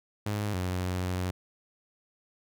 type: tone pair in turn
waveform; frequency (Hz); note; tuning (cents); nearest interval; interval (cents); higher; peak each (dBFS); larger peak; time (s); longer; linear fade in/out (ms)
sawtooth; 103.83 / 91.3; G#2 / F#2; 0 / -23; major second; 223; first; -25; neither; 0.26-0.54 / 0.54-1.31; second; 5
effects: none